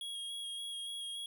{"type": "tone with vibrato", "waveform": "square", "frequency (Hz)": 3291, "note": "G#7", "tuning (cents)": -16, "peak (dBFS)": -40, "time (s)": [0.01, 1.26], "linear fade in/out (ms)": 2, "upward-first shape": "square", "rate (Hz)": 3.5, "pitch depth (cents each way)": 14, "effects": []}